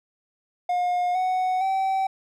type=tone with pitch steps; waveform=triangle; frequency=715 / 741.5 / 769 Hz; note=F5 / F#5 / G5; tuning=+41 / +4 / -33 cents; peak=-19 dBFS; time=0.69-2.07 s; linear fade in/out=5 ms; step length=460 ms; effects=none